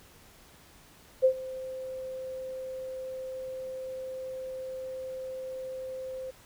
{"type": "tone with ADSR envelope", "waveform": "sine", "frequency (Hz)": 520, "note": "C5", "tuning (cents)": -11, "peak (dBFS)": -16, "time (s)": [1.22, 6.31], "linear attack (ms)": 27, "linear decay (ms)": 83, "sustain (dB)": -19, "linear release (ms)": 10, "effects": ["pink hiss -56 dBFS RMS until 6.45 s"]}